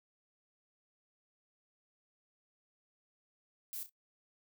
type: noise with echo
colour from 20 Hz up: violet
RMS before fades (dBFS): -42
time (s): 3.73-3.83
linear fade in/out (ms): 0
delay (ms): 32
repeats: 2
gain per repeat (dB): -10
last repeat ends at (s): 3.894
effects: noise-tail reverb RT60 0.1 s tail -19 dB re dry